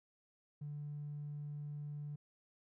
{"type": "tone", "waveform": "triangle", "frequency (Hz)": 146.83, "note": "D3", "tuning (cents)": 0, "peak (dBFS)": -38, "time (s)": [0.61, 2.16], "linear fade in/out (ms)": 10, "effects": ["tanh soft clip ceiling -39 dBFS"]}